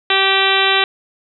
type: harmonic tone with a mistuned harmonic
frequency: 387.4 Hz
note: G4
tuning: 20 cents flat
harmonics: 1 / 2 / 3 / 4 / 5 / 6 / 7 / 8 / 9 / 10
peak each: -21 / -21 / -21 / -21 / -21 / -21 / -21 / -21 / -21 / -21 dBFS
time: 0.1-0.84 s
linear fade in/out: 2 ms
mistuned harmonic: 6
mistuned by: +20 cents
effects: none